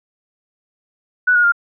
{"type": "tone with pitch steps", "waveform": "sine", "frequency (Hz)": [1480, 1440.4, 1401.8], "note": ["F#6", "F#6", "F6"], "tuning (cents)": [0, -47, 6], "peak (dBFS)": -10, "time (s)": [1.27, 1.522], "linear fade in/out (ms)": 10, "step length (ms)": 84, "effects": []}